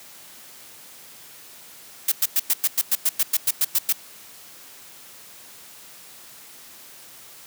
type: noise bursts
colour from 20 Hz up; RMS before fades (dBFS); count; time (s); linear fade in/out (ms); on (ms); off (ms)
blue; -19; 14; 2.08-3.926; 5; 39; 100
effects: white hiss -45 dBFS RMS until 7.46 s + high-pass 100 Hz 12 dB/octave